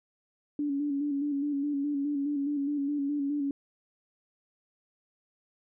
sine tone with vibrato, 285.8 Hz, D4, 47 cents flat, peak -27 dBFS, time 0.59-3.51 s, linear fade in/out 2 ms, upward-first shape square, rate 4.8 Hz, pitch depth 40 cents each way, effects none

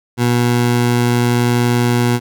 20% pulse tone, 120.8 Hz, B2, 38 cents flat, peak -7 dBFS, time 0.17-2.2 s, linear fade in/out 50 ms, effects none

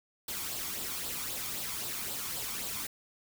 white noise with flanger, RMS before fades -37 dBFS, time 0.28-2.87 s, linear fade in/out 5 ms, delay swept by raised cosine 0.23 to 0.92 ms, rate 3.8 Hz, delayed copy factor +0.5, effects none

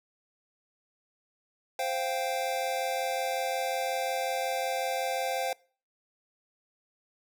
square chord, C suspended fourth, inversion none, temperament equal, 523.3 / 698.5 / 784 Hz, C5 / F5 / G5, 0 / 0 / 0 cents, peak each -34 dBFS, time 1.79-5.53 s, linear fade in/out 2 ms, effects noise-tail reverb RT60 0.4 s tail -23 dB re dry

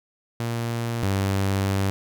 sawtooth tone pair in turn, 116.9 / 97.57 Hz, A#2 / G2, +5 / -8 cents, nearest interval minor third, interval 313 cents, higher first, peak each -21 / -17 dBFS, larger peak second, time 0.4-1.03 / 1.03-1.9 s, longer second, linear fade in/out 0 ms, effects none

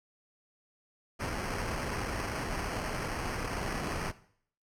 pink noise with sample-and-hold, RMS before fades -35 dBFS, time 1.19-4.12 s, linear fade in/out 20 ms, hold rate 3675 Hz, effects noise-tail reverb RT60 0.6 s tail -17 dB re dry + low-pass 11000 Hz 12 dB/octave

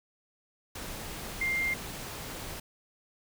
sine tone in noise, 2100 Hz, C7, 6 cents sharp, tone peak -27 dBFS, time 1.41-1.74 s, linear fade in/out 5 ms, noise pink, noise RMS -40 dBFS, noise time 0.75-2.6 s, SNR +10 dB, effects none

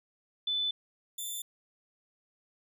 sine / 10% pulse tone pair in turn, 3503 / 3538 Hz, A7 / A7, -8 / +9 cents, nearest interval unison, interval 17 cents, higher second, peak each -28 dBFS, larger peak neither, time 0.47-0.71 / 1.18-1.42 s, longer neither, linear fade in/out 5 ms, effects none

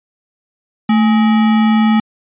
sine tone with sample-and-hold, 220 Hz, A3, in tune, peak -8 dBFS, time 0.89-2 s, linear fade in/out 5 ms, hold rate 1050 Hz, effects resampled to 8000 Hz

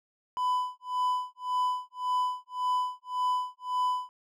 triangle tone with tremolo, 1000 Hz, B5, 21 cents sharp, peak -22 dBFS, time 0.37-4.09 s, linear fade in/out 0 ms, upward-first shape sine, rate 1.8 Hz, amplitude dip 100%, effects none

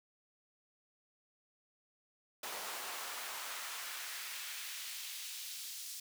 pink noise with high-pass filter sweep, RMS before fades -44 dBFS, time 2.43-6 s, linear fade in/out 5 ms, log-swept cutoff 600 to 4900 Hz, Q 0.99, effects none

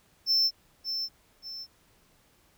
triangle tone with echo, 5330 Hz, E8, 18 cents sharp, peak -20 dBFS, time 0.26-0.51 s, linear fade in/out 50 ms, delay 580 ms, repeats 2, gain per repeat -8 dB, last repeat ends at 1.67 s, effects pink hiss -64 dBFS RMS until 2.57 s

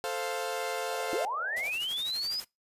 sawtooth chord, F major, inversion first, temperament equal, 440 / 523.3 / 698.5 Hz, A4 / C5 / F5, 0 / 0 / 0 cents, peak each -32 dBFS, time 0.04-1.25 s, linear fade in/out 0 ms
white band-pass noise, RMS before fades -45 dBFS, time 0.87-1.72 s, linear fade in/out 50 ms, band 500 to 760 Hz, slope 48 dB/octave
sine linear sweep, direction up, 301.3 to 5090 Hz, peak -30 dBFS, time 1.13-2.4 s, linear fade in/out 0 ms
white noise with tremolo, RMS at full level -41 dBFS, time 1.56-2.45 s, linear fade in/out 10 ms, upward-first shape triangle, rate 12 Hz, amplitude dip 80%
effects noise-tail reverb RT60 0.2 s tail -23 dB re dry + resampled to 32000 Hz

